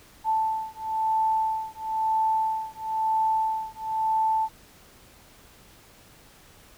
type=beating tone pair; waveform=sine; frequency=880 / 881 Hz; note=A5 / A5; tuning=0 / +2 cents; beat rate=1 Hz; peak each=-26 dBFS; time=0.24-4.49 s; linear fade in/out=50 ms; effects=pink hiss -53 dBFS RMS until 6.77 s